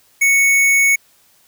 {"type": "tone", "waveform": "square", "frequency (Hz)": 2217, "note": "C#7", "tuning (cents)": 0, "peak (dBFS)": -11, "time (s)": [0.21, 0.96], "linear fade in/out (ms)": 10, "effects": ["white hiss -54 dBFS RMS until 1.47 s"]}